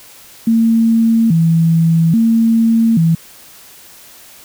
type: tone with vibrato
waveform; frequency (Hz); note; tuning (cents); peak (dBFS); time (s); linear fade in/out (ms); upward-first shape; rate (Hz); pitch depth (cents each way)
sine; 193.3; G3; -24; -8; 0.47-3.15; 5; square; 0.6; 280
effects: white hiss -40 dBFS RMS until 4.44 s